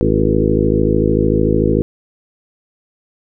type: harmonic tone with a mistuned harmonic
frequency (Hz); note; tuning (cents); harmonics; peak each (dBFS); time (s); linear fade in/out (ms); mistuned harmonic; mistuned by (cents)
53.4; G#1; +49; 1 / 2 / 3 / 4 / 5 / 6 / 7 / 8 / 9; -20 / -20 / -20 / -20 / -20 / -20 / -20 / -20 / -20; 0.01-1.82; 0; 7; -40
effects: none